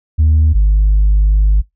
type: tone pair in turn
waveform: sine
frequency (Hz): 77.78 / 50.93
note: D#2 / G#1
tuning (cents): 0 / -33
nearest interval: perfect fifth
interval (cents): 733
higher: first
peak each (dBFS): -5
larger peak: neither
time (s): 0.18-0.54 / 0.54-1.62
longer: second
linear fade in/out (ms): 20
effects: noise-tail reverb RT60 0.2 s tail -26 dB re dry + tanh soft clip ceiling -5 dBFS